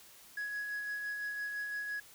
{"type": "tone with tremolo", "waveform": "sine", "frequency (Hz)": 1673, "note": "G#6", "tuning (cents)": 12, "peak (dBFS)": -32, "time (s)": [0.37, 2], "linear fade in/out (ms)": 5, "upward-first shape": "sine", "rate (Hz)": 5.9, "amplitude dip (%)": 40, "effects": ["tanh soft clip ceiling -34 dBFS", "white hiss -57 dBFS RMS until 2.14 s"]}